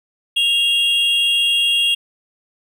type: tone pair together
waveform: triangle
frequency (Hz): 2788 / 3291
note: F7 / G#7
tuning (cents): -4 / -16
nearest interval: minor third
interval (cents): 288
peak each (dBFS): -15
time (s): 0.36-1.95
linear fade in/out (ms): 10
effects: none

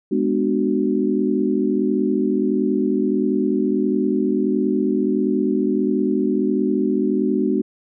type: chord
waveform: sine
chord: G# half-diminished seventh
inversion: none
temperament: just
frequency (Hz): 207.7 / 249.2 / 299 / 373.8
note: G#3 / B3 / D4 / F#4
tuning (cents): 0 / +16 / +31 / +18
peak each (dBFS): -22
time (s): 0.11-7.62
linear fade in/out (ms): 10
effects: none

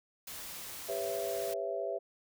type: noise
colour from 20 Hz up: white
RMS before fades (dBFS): -44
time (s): 0.27-1.54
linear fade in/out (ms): 5
type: chord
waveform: sine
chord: C# half-diminished seventh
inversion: second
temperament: just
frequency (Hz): 399.1 / 498.9 / 554.4 / 665.2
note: G4 / B4 / C#5 / E5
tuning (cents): +31 / +17 / 0 / +16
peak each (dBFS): -39 / -40 / -40 / -36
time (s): 0.88-1.99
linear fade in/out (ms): 20
effects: none

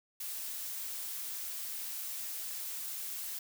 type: noise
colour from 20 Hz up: blue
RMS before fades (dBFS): -40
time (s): 0.2-3.39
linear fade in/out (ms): 5
effects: none

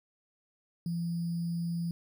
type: tone with sample-and-hold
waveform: sine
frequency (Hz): 169.7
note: F3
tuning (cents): -49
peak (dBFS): -30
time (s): 0.86-1.91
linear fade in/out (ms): 2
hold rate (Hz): 4900
effects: none

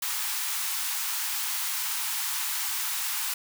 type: high-pass noise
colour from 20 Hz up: white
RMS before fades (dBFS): -30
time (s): 0.02-3.34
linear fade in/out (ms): 5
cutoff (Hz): 800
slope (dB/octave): 96
effects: none

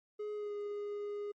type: tone with pitch glide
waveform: triangle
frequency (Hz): 420 to 411.8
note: G#4 to G#4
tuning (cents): +19 to -15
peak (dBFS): -35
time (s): 0.19-1.32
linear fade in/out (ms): 10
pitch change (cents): -34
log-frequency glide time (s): 0.34-0.54
effects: MP3 32 kbps

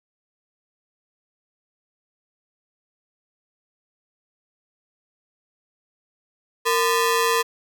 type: ring-modulated tone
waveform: sawtooth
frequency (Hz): 741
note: F#5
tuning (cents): +2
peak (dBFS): -11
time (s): 6.65-7.43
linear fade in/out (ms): 20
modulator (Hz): 279
effects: none

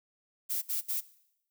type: noise bursts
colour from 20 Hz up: violet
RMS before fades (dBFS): -32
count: 3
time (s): 0.49-1.01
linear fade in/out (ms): 20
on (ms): 130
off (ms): 65
effects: noise-tail reverb RT60 0.8 s tail -19 dB re dry

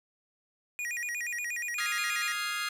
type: tone with vibrato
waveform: square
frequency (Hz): 2157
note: C#7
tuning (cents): -48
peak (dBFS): -33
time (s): 0.79-2.32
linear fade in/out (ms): 0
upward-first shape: square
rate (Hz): 8.4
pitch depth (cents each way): 220
type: chord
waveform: 25% pulse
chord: F minor seventh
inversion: third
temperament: equal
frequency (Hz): 1244.5 / 1396.9 / 1661.2 / 2093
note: Eb6 / F6 / Ab6 / C7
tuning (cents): 0 / 0 / 0 / 0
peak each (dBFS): -33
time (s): 1.78-2.69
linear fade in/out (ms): 5
effects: low-pass 12000 Hz 12 dB/octave + 9-bit

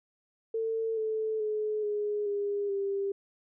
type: tone with pitch steps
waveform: sine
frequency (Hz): 448.6 / 437.6 / 426.9 / 416.4 / 406.2 / 396.2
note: A4 / A4 / G#4 / G#4 / G#4 / G4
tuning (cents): +34 / -9 / +48 / +5 / -38 / +18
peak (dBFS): -28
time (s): 0.54-3.12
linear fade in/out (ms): 5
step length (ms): 430
effects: none

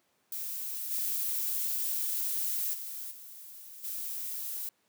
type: noise with level steps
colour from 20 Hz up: violet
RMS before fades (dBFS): -37 / -32 / -40 / -48 / -37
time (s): 0.32-4.69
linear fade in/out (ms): 2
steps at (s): 0.9 / 2.73 / 3.1 / 3.83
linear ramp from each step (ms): 20
effects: pink hiss -72 dBFS RMS until 4.88 s + high-pass 200 Hz 12 dB/octave

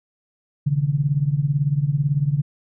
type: tone with tremolo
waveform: sine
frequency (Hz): 143.5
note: D3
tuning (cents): -40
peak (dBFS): -13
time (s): 0.66-2.42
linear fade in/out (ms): 10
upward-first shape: triangle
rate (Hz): 18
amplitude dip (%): 90
effects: none

